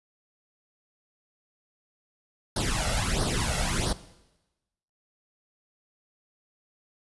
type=noise with flanger; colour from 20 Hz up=pink; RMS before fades=-27 dBFS; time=2.56-3.93 s; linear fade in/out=5 ms; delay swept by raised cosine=0.2 to 1.5 ms; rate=1.5 Hz; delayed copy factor=+0.85; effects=noise-tail reverb RT60 1.0 s tail -17 dB re dry + resampled to 24000 Hz